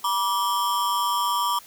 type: ring-modulated tone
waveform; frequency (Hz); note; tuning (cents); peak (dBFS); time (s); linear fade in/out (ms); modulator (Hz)
square; 1067; C6; +34; -19; 0.04-1.59; 5; 100
effects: white hiss -48 dBFS RMS until 1.66 s